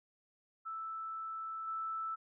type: tone with level steps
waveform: sine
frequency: 1318.5 Hz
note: E6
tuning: in tune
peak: -39 / -36 dBFS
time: 0.65-2.16 s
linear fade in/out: 20 ms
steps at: 1.67 s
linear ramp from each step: 10 ms
effects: none